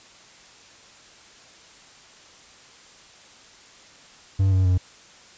triangle tone with pitch steps, 96.5 / 93.92 / 91.4 Hz, G2 / F#2 / F#2, -27 / +26 / -21 cents, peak -14 dBFS, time 4.39-4.78 s, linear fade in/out 10 ms, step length 130 ms, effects white hiss -49 dBFS RMS until 5.37 s + resampled to 16000 Hz

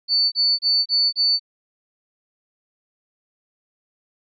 sine tone bursts, 4500 Hz, C#8, 25 cents sharp, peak -15 dBFS, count 5, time 0.08-1.396 s, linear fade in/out 50 ms, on 240 ms, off 29 ms, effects none

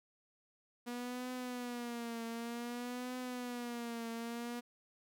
sawtooth tone with vibrato, 240.7 Hz, B3, 44 cents flat, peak -36 dBFS, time 0.86-4.61 s, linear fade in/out 20 ms, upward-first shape triangle, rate 0.54 Hz, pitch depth 88 cents each way, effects none

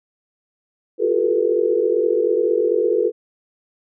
sine tone cluster, 348.9 / 363.8 / 393.2 / 435.7 / 484.5 Hz, F4 / F#4 / G4 / A4 / B4, -2 / -29 / +5 / -17 / -33 cents, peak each -23 / -27 / -24 / -19 / -20 dBFS, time 0.98-3.12 s, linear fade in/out 50 ms, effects none

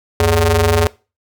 sawtooth ring-modulated tone, 163.9 Hz, E3, 10 cents flat, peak -4 dBFS, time 0.2-0.87 s, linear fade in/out 0 ms, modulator 257 Hz, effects noise-tail reverb RT60 0.3 s tail -21 dB re dry

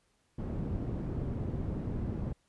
white low-pass noise, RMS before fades -35 dBFS, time 0.38-2.33 s, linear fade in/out 10 ms, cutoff 190 Hz, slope 12 dB/octave, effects pink hiss -73 dBFS RMS until 2.48 s + resampled to 24000 Hz

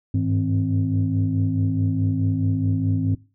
sine tone cluster, 98.3 / 103 / 159.4 / 263.5 Hz, G2 / G#2 / D#3 / C4, +5 / -14 / +42 / +12 cents, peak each -27 / -21 / -26 / -23 dBFS, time 0.14-3.15 s, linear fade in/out 5 ms, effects noise-tail reverb RT60 0.3 s tail -19 dB re dry + tanh soft clip ceiling -11 dBFS

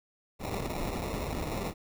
pink noise with sample-and-hold, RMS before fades -34 dBFS, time 0.39-1.74 s, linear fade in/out 50 ms, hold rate 1575 Hz, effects none

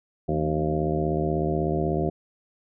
harmonic tone with a mistuned harmonic, 76.3 Hz, D#2, 33 cents flat, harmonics 1 / 2 / 3 / 4 / 5 / 6 / 7 / 8 / 9, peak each -32 / -27 / -34 / -31 / -28 / -38 / -33 / -37 / -31 dBFS, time 0.28-2.1 s, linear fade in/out 10 ms, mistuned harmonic 2, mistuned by +86 cents, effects none

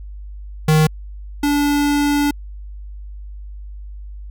square tone pair in turn, 155.56 / 289.3 Hz, D#3 / D4, 0 / -26 cents, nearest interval major seventh, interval 1074 cents, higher second, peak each -11 / -15 dBFS, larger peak first, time 0.68-0.87 / 1.43-2.31 s, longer second, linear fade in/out 5 ms, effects added 50 Hz sine -30 dBFS peak until 4.3 s

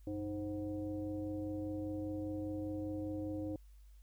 sine tone with frequency modulation, 310 Hz, D#4, 6 cents flat, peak -37 dBFS, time 0.07-3.56 s, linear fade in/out 2 ms, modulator 215 Hz, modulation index 0.88, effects added 50 Hz sine -55 dBFS peak until 4.02 s + white hiss -75 dBFS RMS until 4.02 s

